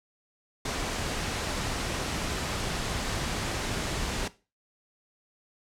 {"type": "noise", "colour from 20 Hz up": "pink", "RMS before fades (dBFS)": -31, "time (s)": [0.65, 4.28], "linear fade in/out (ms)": 5, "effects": ["noise-tail reverb RT60 0.3 s tail -17 dB re dry", "low-pass 8000 Hz 12 dB/octave"]}